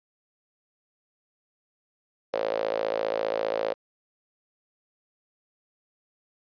sawtooth tone with high-pass filter, 55 Hz, A1, in tune, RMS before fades -28 dBFS, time 2.33-3.74 s, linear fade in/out 10 ms, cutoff 530 Hz, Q 7.4, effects resampled to 11025 Hz

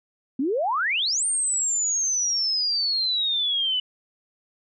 sine exponential two-way sweep, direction up then down, 246.9 to 8930 to 2964 Hz, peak -21 dBFS, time 0.39-3.8 s, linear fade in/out 5 ms, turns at 1.25 s, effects none

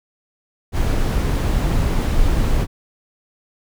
brown noise, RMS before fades -17 dBFS, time 0.72-2.67 s, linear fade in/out 50 ms, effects none

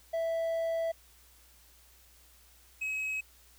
triangle tone pair in turn, 659.3 / 2555 Hz, E5 / D#7, 0 / +45 cents, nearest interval octave + major seventh, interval 2345 cents, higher second, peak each -27 / -30 dBFS, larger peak first, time 0.13-0.92 / 2.81-3.21 s, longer first, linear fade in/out 10 ms, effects added 60 Hz sine -62 dBFS peak until 3.58 s + white hiss -61 dBFS RMS until 3.58 s

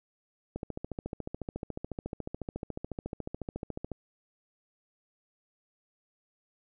click train, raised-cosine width 2 ms, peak -22 dBFS, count 48, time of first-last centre 0.56-3.917 s, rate 14 Hz, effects none

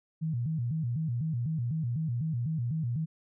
sine tone with vibrato, 138.2 Hz, C#3, 5 cents flat, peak -28 dBFS, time 0.21-3.06 s, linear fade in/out 20 ms, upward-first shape square, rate 4 Hz, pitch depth 250 cents each way, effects none

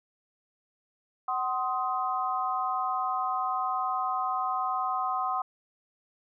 sine chord, C diminished, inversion second, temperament just, 753.5 / 1046.5 / 1255.8 Hz, Gb5 / C6 / Eb6, +31 / 0 / +16 cents, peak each -31 dBFS, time 1.28-5.42 s, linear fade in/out 5 ms, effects none

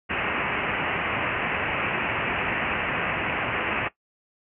white low-pass noise, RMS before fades -27 dBFS, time 0.09-3.89 s, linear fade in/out 20 ms, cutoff 2800 Hz, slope 96 dB/octave, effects noise-tail reverb RT60 0.1 s tail -17 dB re dry + high-pass 60 Hz 12 dB/octave

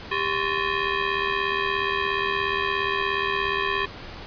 15% pulse ring-modulated tone, 717 Hz, F5, 45 cents sharp, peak -13 dBFS, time 0.11-3.86 s, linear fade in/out 10 ms, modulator 320 Hz, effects pink hiss -39 dBFS RMS until 4.26 s + resampled to 11025 Hz

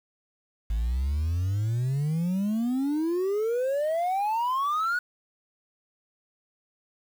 sine exponential sweep, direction up, 51.91 to 1480 Hz, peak -21 dBFS, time 0.7-4.99 s, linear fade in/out 5 ms, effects tanh soft clip ceiling -23 dBFS + 8-bit

